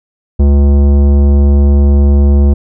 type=tone with tanh clipping; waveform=sine; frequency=70.8 Hz; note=C#2; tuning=37 cents sharp; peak=-6 dBFS; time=0.39-2.54 s; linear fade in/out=10 ms; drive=15 dB; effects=none